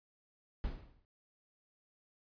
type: noise with exponential decay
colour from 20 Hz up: brown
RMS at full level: -35 dBFS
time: 0.64-1.05 s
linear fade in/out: 1 ms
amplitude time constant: 87 ms
effects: resampled to 11025 Hz